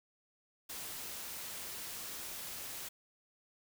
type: noise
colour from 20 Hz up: white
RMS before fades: -44 dBFS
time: 0.69-2.89 s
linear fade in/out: 10 ms
effects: none